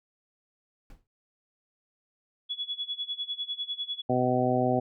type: noise with exponential decay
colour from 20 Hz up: brown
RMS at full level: -42 dBFS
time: 0.9-1.07 s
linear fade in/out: 2 ms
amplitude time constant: 35 ms
type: tone with tremolo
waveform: sine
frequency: 3387 Hz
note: G#7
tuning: 33 cents sharp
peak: -28 dBFS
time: 2.49-4.02 s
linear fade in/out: 20 ms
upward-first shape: sine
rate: 10 Hz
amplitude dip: 90%
type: harmonic tone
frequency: 126 Hz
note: B2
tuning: 35 cents sharp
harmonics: 1 / 2 / 3 / 4 / 5 / 6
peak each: -31 / -28 / -31 / -31 / -29 / -29 dBFS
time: 4.09-4.8 s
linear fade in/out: 10 ms
effects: none